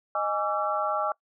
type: tone cluster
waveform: sine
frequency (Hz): 618 / 827 / 1152 / 1346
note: D#5 / G#5 / D6 / E6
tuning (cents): -12 / -8 / -34 / +36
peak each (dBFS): -30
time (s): 0.15-1.12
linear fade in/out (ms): 2
effects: noise-tail reverb RT60 0.1 s tail -23 dB re dry